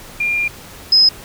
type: tone pair in turn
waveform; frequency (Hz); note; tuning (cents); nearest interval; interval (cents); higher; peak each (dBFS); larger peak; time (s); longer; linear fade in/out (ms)
sine; 2400 / 5085; D7 / D#8; +37 / +37; octave + minor second; 1300; second; -15 / -7; second; 0.2-0.48 / 0.92-1.09; first; 5
effects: pink hiss -37 dBFS RMS until 1.24 s